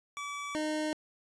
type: tone pair in turn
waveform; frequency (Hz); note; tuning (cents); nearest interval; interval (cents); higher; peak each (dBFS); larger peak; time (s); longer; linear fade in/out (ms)
25% pulse; 1149 / 307.4; D6 / D#4; -38 / -21; octave + major seventh; 2283; first; -33 / -27; second; 0.17-0.55 / 0.55-0.93; neither; 0
effects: resampled to 22050 Hz